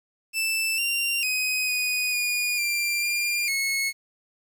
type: tone with pitch steps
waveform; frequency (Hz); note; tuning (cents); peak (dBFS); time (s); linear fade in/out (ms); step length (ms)
sawtooth; 2647 / 2770 / 2511 / 2482 / 2445 / 2374 / 2397 / 2185; E7 / F7 / D#7 / D#7 / D#7 / D7 / D7 / C#7; +7 / -15 / +15 / -5 / -31 / +18 / +35 / -26; -20; 0.33-3.93; 50; 450
effects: 9-bit